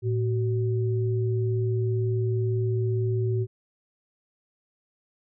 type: tone pair together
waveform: sine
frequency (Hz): 112.25 / 377.2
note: A2 / F#4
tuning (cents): +35 / +33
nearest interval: octave + major sixth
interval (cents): 2098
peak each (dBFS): -23 / -29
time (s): 0.02-3.47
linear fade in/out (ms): 50
effects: none